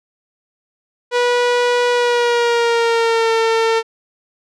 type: tone with pitch glide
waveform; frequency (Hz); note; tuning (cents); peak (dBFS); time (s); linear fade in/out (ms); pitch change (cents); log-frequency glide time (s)
sawtooth; 487.3 to 452; B4 to A4; -23 to +47; -9; 1.11-3.83; 50; -130; 1.91-3.32
effects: low-pass 5000 Hz 12 dB/octave